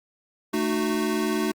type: chord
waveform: square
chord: D# diminished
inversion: second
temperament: equal with one note detuned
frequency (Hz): 220 / 304.9 / 370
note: A3 / D#4 / F#4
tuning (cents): 0 / -35 / 0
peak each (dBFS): -28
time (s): 0.53-1.52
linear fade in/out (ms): 10
effects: Opus 48 kbps